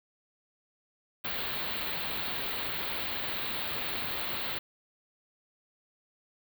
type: band-stop noise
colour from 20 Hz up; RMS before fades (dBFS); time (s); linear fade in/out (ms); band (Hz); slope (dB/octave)
white; -34; 1.24-4.59; 10; 4400 to 16000; 96
effects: none